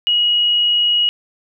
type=tone; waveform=sine; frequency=2900 Hz; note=F#7; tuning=35 cents flat; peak=-12 dBFS; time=0.07-1.09 s; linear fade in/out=0 ms; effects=none